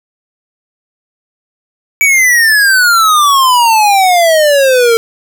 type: exponential sweep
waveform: square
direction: down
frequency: 2303 to 450.8 Hz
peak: -6 dBFS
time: 2.01-4.97 s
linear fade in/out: 0 ms
effects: none